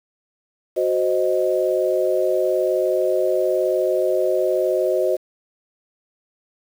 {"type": "chord", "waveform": "sine", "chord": "C diminished", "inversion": "second", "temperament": "equal", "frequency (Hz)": [370, 523.3, 622.3], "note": ["Gb4", "C5", "Eb5"], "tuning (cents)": [0, 0, 0], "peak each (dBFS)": -21, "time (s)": [0.76, 5.17], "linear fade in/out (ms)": 20, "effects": ["7-bit"]}